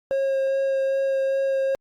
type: tone with vibrato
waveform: triangle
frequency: 540 Hz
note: C#5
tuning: 45 cents flat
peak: -18 dBFS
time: 0.11-1.75 s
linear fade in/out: 0 ms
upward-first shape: sine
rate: 2.5 Hz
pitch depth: 10 cents each way
effects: Opus 32 kbps